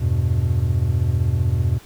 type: chord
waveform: triangle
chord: E minor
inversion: none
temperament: equal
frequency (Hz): 82.41 / 98 / 123.47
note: E2 / G2 / B2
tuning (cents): 0 / 0 / 0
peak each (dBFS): -19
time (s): 0-1.79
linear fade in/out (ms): 20
effects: pink hiss -47 dBFS RMS until 1.85 s